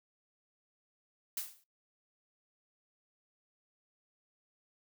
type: noise with exponential decay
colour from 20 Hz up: blue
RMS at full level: -34 dBFS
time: 1.37-1.64 s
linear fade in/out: 2 ms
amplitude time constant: 58 ms
effects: noise-tail reverb RT60 0.2 s tail -23 dB re dry